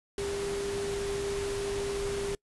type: tone in noise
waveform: sine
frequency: 400 Hz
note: G4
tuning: 35 cents sharp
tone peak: -31 dBFS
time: 0.18-2.35 s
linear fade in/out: 2 ms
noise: pink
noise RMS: -38 dBFS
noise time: 0.18-2.35 s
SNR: +4 dB
effects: noise-tail reverb RT60 0.1 s tail -25 dB re dry + resampled to 24000 Hz